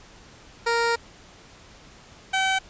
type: tone pair in turn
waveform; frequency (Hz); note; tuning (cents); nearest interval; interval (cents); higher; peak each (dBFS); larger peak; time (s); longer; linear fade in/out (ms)
15% pulse; 466.2 / 765; A#4 / G5; 0 / -42; major sixth; 858; second; -14; neither; 0.66-0.96 / 2.33-2.59; first; 10
effects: pink hiss -49 dBFS RMS until 2.69 s + resampled to 16000 Hz